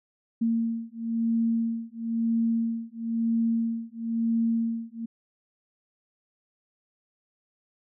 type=beating tone pair; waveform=sine; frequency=228.4 / 229.4 Hz; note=A#3 / A#3; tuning=-35 / -28 cents; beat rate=1 Hz; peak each=-27 dBFS; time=0.41-5.06 s; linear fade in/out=10 ms; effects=none